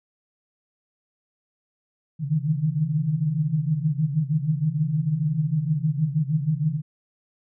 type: tone cluster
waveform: sine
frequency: 136 / 151.6 / 158.1 / 164.1 Hz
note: C#3 / D#3 / D#3 / E3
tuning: -33 / -45 / +28 / -8 cents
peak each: -28 / -25 / -24 / -33 dBFS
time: 2.19-6.82 s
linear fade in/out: 50 ms
effects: none